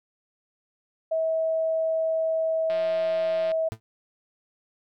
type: tone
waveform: sine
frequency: 645 Hz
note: E5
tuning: 38 cents flat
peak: -22 dBFS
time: 1.11-3.69 s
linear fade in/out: 10 ms
type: click train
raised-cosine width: 0.3 ms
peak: -24 dBFS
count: 144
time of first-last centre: 2.7-3.517 s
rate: 175 Hz
type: tone with exponential decay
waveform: 40% pulse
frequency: 110.7 Hz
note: A2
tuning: 11 cents sharp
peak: -26 dBFS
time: 3.72-3.8 s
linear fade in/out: 0 ms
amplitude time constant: 16 ms
effects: none